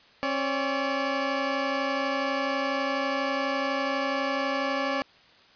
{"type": "tone pair together", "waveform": "15% pulse", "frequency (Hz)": [270, 572.1], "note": ["C#4", "D5"], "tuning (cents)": [-45, -45], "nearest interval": "octave + minor second", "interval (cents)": 1300, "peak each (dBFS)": -22, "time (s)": [0.23, 5.02], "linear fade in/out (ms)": 0, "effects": ["white hiss -56 dBFS RMS until 5.55 s", "resampled to 11025 Hz"]}